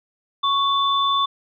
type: tone pair together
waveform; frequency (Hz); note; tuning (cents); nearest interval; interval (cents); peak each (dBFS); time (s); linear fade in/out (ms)
sine; 1108.7 / 3520; C#6 / A7; 0 / 0; octave + minor sixth; 2000; -18 / -22; 0.43-1.26; 10
effects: none